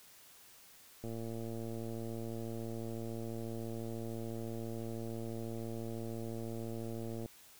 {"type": "click train", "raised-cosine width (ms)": 2, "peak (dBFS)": -30, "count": 710, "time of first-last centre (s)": [1.04, 7.259], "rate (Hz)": 114, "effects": ["white hiss -59 dBFS RMS until 7.59 s"]}